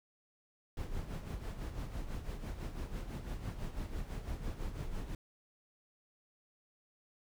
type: noise with tremolo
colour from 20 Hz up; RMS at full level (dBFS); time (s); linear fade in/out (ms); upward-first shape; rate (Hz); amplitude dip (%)
brown; -38; 0.77-5.15; 2; sine; 6; 60
effects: none